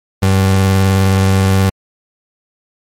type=tone with vibrato; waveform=30% pulse; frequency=96 Hz; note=G2; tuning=36 cents flat; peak=-6 dBFS; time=0.22-1.7 s; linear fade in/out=10 ms; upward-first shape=triangle; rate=19 Hz; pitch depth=25 cents each way; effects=MP3 64 kbps